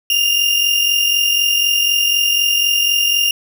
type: tone pair together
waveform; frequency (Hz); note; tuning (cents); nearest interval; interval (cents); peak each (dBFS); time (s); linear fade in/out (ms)
35% pulse; 2800 / 2844; F7 / F7; +4 / +31; unison; 27; -12 / -18; 0.1-3.31; 2
effects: none